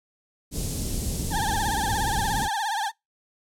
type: band-stop noise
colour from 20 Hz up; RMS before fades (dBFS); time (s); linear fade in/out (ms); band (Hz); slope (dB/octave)
pink; -28; 0.51-2.49; 50; 310 to 6500; 12
type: tone with vibrato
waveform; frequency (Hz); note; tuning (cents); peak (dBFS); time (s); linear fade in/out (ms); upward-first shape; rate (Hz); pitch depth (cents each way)
35% pulse; 850; G#5; +40; -23; 1.3-2.92; 50; triangle; 17; 160
effects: noise-tail reverb RT60 0.2 s tail -26 dB re dry + low-pass 11000 Hz 12 dB/octave